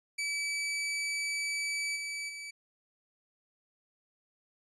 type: tone with level steps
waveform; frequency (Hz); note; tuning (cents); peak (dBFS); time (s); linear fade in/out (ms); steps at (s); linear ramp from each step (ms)
sawtooth; 2300; D7; -37; -28 / -32 / -37; 0.18-2.51; 10; 1.95 / 2.28; 20
effects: resampled to 24000 Hz